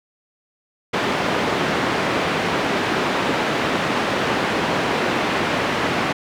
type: band-pass noise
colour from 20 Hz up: pink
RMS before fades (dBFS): -21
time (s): 0.93-6.13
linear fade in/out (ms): 10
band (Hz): 210 to 2700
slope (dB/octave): 12
effects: none